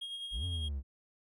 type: tone with tremolo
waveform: triangle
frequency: 3259 Hz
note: G#7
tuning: 33 cents flat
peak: -36 dBFS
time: 0.01-0.69 s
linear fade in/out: 10 ms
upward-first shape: sine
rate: 9.8 Hz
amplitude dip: 40%
type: exponential two-way sweep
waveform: triangle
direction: up then down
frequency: 41.2 to 92.5 to 64.7 Hz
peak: -32 dBFS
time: 0.31-0.83 s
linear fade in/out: 50 ms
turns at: 0.45 s
effects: none